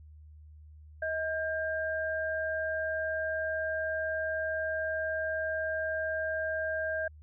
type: tone pair together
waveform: sine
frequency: 634.6 / 1599 Hz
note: D#5 / G6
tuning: +34 / +34 cents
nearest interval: octave + major third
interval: 1600 cents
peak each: -32 / -33 dBFS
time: 1.02-7.08 s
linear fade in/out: 5 ms
effects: added 76 Hz sine -49 dBFS peak until 7.22 s